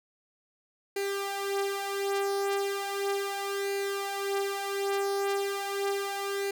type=tone with flanger; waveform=sawtooth; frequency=397 Hz; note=G4; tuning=22 cents sharp; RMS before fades=-31 dBFS; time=0.96-6.51 s; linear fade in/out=5 ms; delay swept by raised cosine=0.44 to 5.24 ms; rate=0.36 Hz; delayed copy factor=+0.65; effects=none